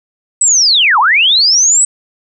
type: linear two-way sweep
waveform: sine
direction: down then up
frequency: 8090 to 810 to 8090 Hz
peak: -6 dBFS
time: 0.41-1.85 s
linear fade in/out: 5 ms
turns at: 0.99 s
effects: none